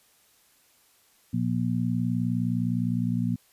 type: harmonic tone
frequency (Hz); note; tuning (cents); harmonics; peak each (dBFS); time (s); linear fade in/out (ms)
59.7; A#1; +42; 2 / 3 / 4; -28 / -28 / -28; 1.33-3.36; 10
effects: white hiss -62 dBFS RMS until 3.52 s + resampled to 32000 Hz